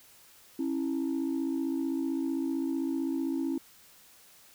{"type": "tone pair together", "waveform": "sine", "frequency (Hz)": [271.3, 326.9], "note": ["C#4", "E4"], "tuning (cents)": [-37, -14], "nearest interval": "minor third", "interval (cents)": 323, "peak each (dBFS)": [-29, -30], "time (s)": [0.59, 3.58], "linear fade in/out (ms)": 5, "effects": ["tanh soft clip ceiling -24 dBFS", "white hiss -57 dBFS RMS until 4.54 s"]}